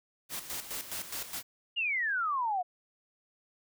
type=noise with tremolo; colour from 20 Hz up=white; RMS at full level=-37 dBFS; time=0.29-1.43 s; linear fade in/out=50 ms; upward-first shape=square; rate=4.8 Hz; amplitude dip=65%
type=exponential sweep; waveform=sine; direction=down; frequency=2900 to 698.5 Hz; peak=-28 dBFS; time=1.76-2.63 s; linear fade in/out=20 ms
effects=none